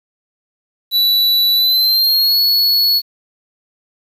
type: tone with pitch glide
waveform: square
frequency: 3951 to 4384 Hz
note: B7 to C#8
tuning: 0 to -20 cents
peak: -11 dBFS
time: 0.91-3.02 s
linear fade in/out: 50 ms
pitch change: +180 cents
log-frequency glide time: 1.55-2.4 s
effects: 7-bit